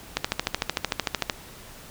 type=click train; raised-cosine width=0.2 ms; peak=-5 dBFS; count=16; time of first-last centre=0.17-1.298 s; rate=13.3 Hz; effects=pink hiss -45 dBFS RMS until 1.9 s